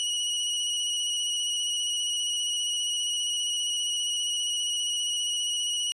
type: tone with vibrato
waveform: sawtooth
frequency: 2916 Hz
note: F#7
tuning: 26 cents flat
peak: -23 dBFS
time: 0-5.92 s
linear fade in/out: 0 ms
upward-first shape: square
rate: 15 Hz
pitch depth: 18 cents each way
effects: resampled to 24000 Hz

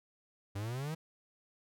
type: exponential sweep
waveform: 45% pulse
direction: up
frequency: 96.5 to 164.81 Hz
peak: -36 dBFS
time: 0.55-0.95 s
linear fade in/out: 10 ms
effects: none

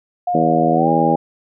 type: tone with pitch glide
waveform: sine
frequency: 713 to 809.6 Hz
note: F5 to G#5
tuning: +36 to -44 cents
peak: -16 dBFS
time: 0.27-1.16 s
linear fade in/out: 5 ms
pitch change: +220 cents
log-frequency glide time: 0.74-0.89 s
type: harmonic tone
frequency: 81.4 Hz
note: E2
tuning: 21 cents flat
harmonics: 2 / 3 / 4 / 5 / 6 / 7 / 8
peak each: -21 / -20 / -20 / -25 / -22 / -21 / -27 dBFS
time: 0.34-1.16 s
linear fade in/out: 10 ms
effects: none

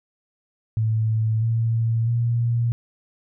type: tone with pitch steps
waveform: sine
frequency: 110.5 / 114.13 / 117.88 Hz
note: A2 / A#2 / A#2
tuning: +8 / -36 / +20 cents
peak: -18 dBFS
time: 0.77-2.72 s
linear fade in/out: 0 ms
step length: 650 ms
effects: none

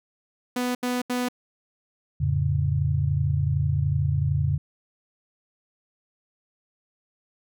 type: tone bursts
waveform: sawtooth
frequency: 247.8 Hz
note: B3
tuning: 6 cents sharp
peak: -20 dBFS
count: 3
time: 0.56-1.286 s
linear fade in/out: 5 ms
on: 190 ms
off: 78 ms
type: chord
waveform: sine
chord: F augmented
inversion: none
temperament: equal with one note detuned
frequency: 87.31 / 110 / 140.69 Hz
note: F2 / A2 / C#3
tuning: 0 / 0 / +26 cents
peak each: -25 / -28 / -23 dBFS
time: 2.2-4.58 s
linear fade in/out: 10 ms
effects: none

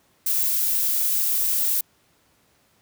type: noise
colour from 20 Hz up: violet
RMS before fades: -22 dBFS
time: 0.26-1.81 s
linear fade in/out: 5 ms
effects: pink hiss -62 dBFS RMS until 2.81 s + high-pass 80 Hz 12 dB/octave

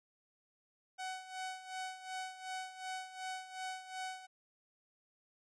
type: tone with tremolo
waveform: sawtooth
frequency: 749 Hz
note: F#5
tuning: 21 cents sharp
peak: -35 dBFS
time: 0.98-4.27 s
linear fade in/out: 20 ms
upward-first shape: sine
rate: 2.7 Hz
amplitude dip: 75%
effects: resampled to 22050 Hz

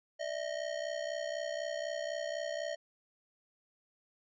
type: ring-modulated tone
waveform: square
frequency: 622.3 Hz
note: D#5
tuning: in tune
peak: -33 dBFS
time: 0.19-2.76 s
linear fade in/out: 20 ms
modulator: 32 Hz
effects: resampled to 16000 Hz

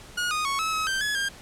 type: tone with pitch steps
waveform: sawtooth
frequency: 1443 / 1238 / 1107 / 1294 / 1280 / 1565 / 1694 / 1604 Hz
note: F#6 / D#6 / C#6 / E6 / D#6 / G6 / G#6 / G6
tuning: -44 / -9 / -3 / -32 / +49 / -3 / +34 / +39 cents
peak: -21 dBFS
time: 0.17-1.29 s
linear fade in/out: 10 ms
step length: 140 ms
effects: pink hiss -46 dBFS RMS until 1.41 s + low-pass 10000 Hz 12 dB/octave

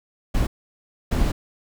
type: noise bursts at uneven times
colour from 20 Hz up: brown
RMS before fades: -20 dBFS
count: 2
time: 0.34-0.47 / 1.11-1.32 s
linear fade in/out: 10 ms
effects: none

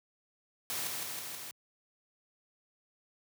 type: noise with echo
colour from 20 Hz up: white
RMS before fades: -36 dBFS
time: 0.7-0.87 s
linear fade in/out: 0 ms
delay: 160 ms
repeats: 4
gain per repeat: -2 dB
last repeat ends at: 1.51 s
effects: high-pass 100 Hz 12 dB/octave

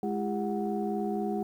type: tone cluster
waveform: sine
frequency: 208.6 / 337.9 / 401.9 / 737 Hz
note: G#3 / E4 / G4 / F#5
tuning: +8 / +43 / +43 / -7 cents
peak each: -31 / -35 / -33 / -35 dBFS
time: 0.03-1.43 s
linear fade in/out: 2 ms
effects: tanh soft clip ceiling -19 dBFS + 10-bit

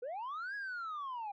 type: linear two-way sweep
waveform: sine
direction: up then down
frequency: 458.3 to 1680 to 788 Hz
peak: -36 dBFS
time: 0.02-1.32 s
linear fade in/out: 10 ms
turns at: 0.55 s
effects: tanh soft clip ceiling -37 dBFS

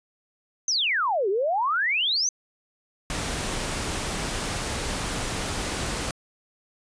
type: exponential two-way sweep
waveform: sine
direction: down then up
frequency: 6360 to 370 to 6360 Hz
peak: -21 dBFS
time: 0.68-2.29 s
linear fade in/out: 2 ms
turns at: 1.29 s
type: noise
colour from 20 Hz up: pink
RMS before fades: -29 dBFS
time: 3.1-6.11 s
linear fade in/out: 2 ms
effects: resampled to 22050 Hz

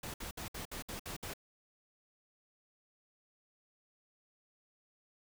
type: noise bursts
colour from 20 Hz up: pink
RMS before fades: -43 dBFS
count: 8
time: 0.03-1.337 s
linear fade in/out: 5 ms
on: 110 ms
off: 61 ms
effects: none

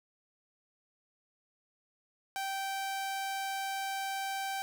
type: tone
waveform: sawtooth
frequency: 779 Hz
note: G5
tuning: 11 cents flat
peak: -30 dBFS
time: 2.36-4.62 s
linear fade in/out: 0 ms
effects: none

